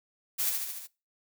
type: noise with echo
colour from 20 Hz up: blue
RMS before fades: -29 dBFS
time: 0.38-0.51 s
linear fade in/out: 20 ms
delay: 73 ms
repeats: 5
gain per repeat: -3 dB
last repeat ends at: 0.875 s
effects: noise-tail reverb RT60 0.3 s tail -23 dB re dry